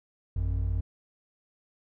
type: tone pair together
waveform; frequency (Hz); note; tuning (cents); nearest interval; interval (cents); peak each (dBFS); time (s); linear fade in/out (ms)
triangle; 53.9 / 90.8; A1 / F#2; -35 / -32; major sixth; 903; -26 / -26; 0.36-0.81; 5
effects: tanh soft clip ceiling -17 dBFS